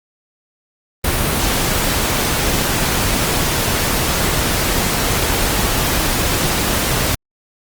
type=noise; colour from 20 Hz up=pink; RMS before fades=-17 dBFS; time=1.04-7.15 s; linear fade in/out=5 ms; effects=Opus 32 kbps